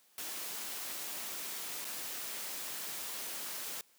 white noise with dropouts, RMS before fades -41 dBFS, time 0.18-3.81 s, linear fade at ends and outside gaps 1 ms, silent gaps 1.845-1.85 s, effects white hiss -67 dBFS RMS until 3.98 s + high-pass 200 Hz 12 dB/octave

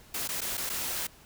white noise with dropouts, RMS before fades -33 dBFS, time 0.14-1.07 s, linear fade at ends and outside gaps 5 ms, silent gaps 0.277-0.288 / 0.408-0.415 / 0.572-0.576 / 0.694-0.698 s, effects pink hiss -55 dBFS RMS until 1.25 s

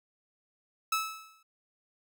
sawtooth tone with exponential decay, 1303 Hz, E6, 20 cents flat, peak -21 dBFS, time 0.92-1.43 s, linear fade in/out 5 ms, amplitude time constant 110 ms, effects none

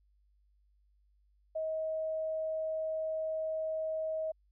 sine tone, 634 Hz, D#5, 32 cents sharp, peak -32 dBFS, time 1.55-4.32 s, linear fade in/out 10 ms, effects added 50 Hz sine -66 dBFS peak until 4.51 s

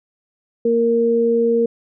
sine tone pair together, 232.4 / 464.8 Hz, A#3 / A#4, -5 / -5 cents, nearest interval octave, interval 1200 cents, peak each -20 / -14 dBFS, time 0.65-1.66 s, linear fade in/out 5 ms, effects none

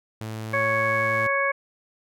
sawtooth tone with pitch glide, 110 to 111.09 Hz, A2 to A2, 0 to +17 cents, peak -27 dBFS, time 0.21-1.27 s, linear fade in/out 0 ms, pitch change +17 cents, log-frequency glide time 0.46-0.64 s
harmonic tone, 554.4 Hz, C#5, in tune, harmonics 1 / 2 / 3 / 4, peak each -26 / -26 / -26 / -26 dBFS, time 0.53-1.52 s, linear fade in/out 10 ms
effects none

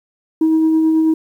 sine tone with tremolo, 318.6 Hz, D#4, 41 cents sharp, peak -8 dBFS, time 0.41-1.14 s, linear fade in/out 5 ms, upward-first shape sine, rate 9.2 Hz, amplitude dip 25%, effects tanh soft clip ceiling -8 dBFS + 8-bit

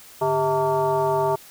sine tone with frequency modulation, 649 Hz, E5, 27 cents flat, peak -18 dBFS, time 0.21-1.36 s, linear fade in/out 10 ms, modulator 251 Hz, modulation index 1.5, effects white hiss -46 dBFS RMS until 1.5 s

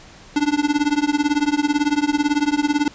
square tone with tremolo, 293.4 Hz, D4, 2 cents flat, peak -13 dBFS, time 0.36-2.88 s, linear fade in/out 2 ms, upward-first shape triangle, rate 18 Hz, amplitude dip 100%, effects pink hiss -44 dBFS RMS until 2.94 s + resampled to 16000 Hz

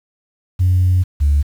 sine tone pair in turn, 91.2 / 72.22 Hz, F#2 / D2, -24 / -28 cents, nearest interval major third, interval 404 cents, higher first, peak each -9 dBFS, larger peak neither, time 0.59-1.04 / 1.2-1.43 s, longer first, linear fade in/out 20 ms, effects tanh soft clip ceiling -7 dBFS + 7-bit

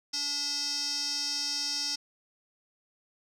square tone with band-pass filter, 287.7 Hz, D4, 36 cents flat, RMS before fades -32 dBFS, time 0.13-1.96 s, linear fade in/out 10 ms, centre 5300 Hz, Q 8.3, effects none

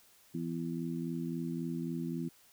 harmonic tone, 83.7 Hz, E2, 27 cents sharp, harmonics 2 / 3 / 4, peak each -37 / -38 / -41 dBFS, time 0.34-2.29 s, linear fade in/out 10 ms, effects white hiss -63 dBFS RMS until 2.52 s

